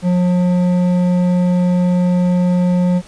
triangle tone with hard clipping, 179.1 Hz, F3, 44 cents sharp, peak -13 dBFS, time 0.02-3.02 s, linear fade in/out 50 ms, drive 12 dB, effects pink hiss -42 dBFS RMS until 3.07 s + resampled to 22050 Hz

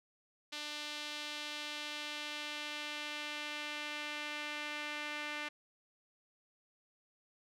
sawtooth tone with band-pass filter sweep, 297.5 Hz, D4, 22 cents sharp, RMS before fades -42 dBFS, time 0.52-5.49 s, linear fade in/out 10 ms, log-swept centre 3700 to 2300 Hz, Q 1.6, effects none

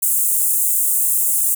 pink high-pass noise, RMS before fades -17 dBFS, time 0.02-1.55 s, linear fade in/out 10 ms, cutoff 7800 Hz, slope 48 dB/octave, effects none

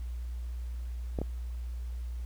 clicks, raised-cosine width 2 ms, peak -19 dBFS, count 2, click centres 1.188 / 1.216 s, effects added 60 Hz sine -34 dBFS peak until 2.25 s + pink hiss -60 dBFS RMS until 2.25 s

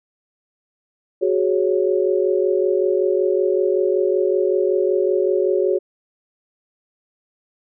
sine chord, F# suspended second, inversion none, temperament equal, 370 / 415.3 / 554.4 Hz, F#4 / G#4 / C#5, 0 / 0 / 0 cents, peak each -18 / -20 / -22 dBFS, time 1.21-5.79 s, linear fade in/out 20 ms, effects none

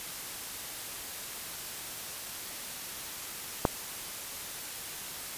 click, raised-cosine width 1 ms, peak -8 dBFS, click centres 3.652 s, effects white hiss -40 dBFS RMS until 5.37 s + resampled to 32000 Hz

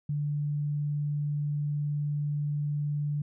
sine tone, 146.83 Hz, D3, in tune, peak -27 dBFS, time 0.09-3.22 s, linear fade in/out 5 ms, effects none

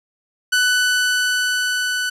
sawtooth tone with level ramp, 1493 Hz, F#6, 15 cents sharp, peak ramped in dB -10 to -16 dBFS, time 0.52-2.1 s, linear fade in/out 10 ms, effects low-pass 11000 Hz 12 dB/octave

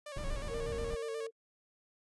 sawtooth tone with vibrato, 573 Hz, D5, 43 cents flat, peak -39 dBFS, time 0.06-1.27 s, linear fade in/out 5 ms, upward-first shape square, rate 8.3 Hz, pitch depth 64 cents each way
brown noise, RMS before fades -39 dBFS, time 0.16-0.95 s, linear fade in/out 5 ms
sine tone with pitch glide, 463.7 to 451.3 Hz, A#4 to A4, -9 to +44 cents, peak -36 dBFS, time 0.48-1.31 s, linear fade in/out 50 ms, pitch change -47 cents, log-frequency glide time 0.94-1.12 s
effects noise-tail reverb RT60 0.1 s tail -26 dB re dry + resampled to 24000 Hz

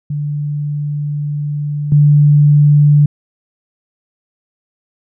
sine tone with level steps, 146.83 Hz, D3, in tune, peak -16 / -5 dBFS, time 0.1-3.06 s, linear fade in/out 5 ms, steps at 1.92 s, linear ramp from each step 2 ms, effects none

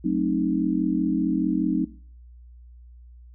sine chord, F# diminished seventh, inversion none, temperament equal with one note detuned, 185 / 220 / 266.2 / 311.1 Hz, F#3 / A3 / C4 / Eb4, 0 / 0 / +30 / 0 cents, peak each -26 / -29 / -26 / -25 dBFS, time 0.04-1.85 s, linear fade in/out 10 ms, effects noise-tail reverb RT60 0.5 s tail -21 dB re dry + added 60 Hz sine -44 dBFS peak until 3.34 s

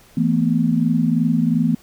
sine chord, E suspended fourth, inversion none, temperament equal with one note detuned, 164.81 / 224 / 246.9 Hz, E3 / A3 / B3, 0 / +31 / 0 cents, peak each -19 dBFS, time 0.17-1.75 s, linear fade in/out 5 ms, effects pink hiss -50 dBFS RMS until 1.82 s

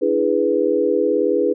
sine chord, E dominant seventh, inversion third, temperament equal with one note detuned, 293.7 / 333.5 / 415.3 / 493.9 Hz, D4 / E4 / G#4 / B4, 0 / +20 / 0 / 0 cents, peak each -23 / -22 / -19 / -19 dBFS, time 0.01-1.54 s, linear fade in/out 20 ms, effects none

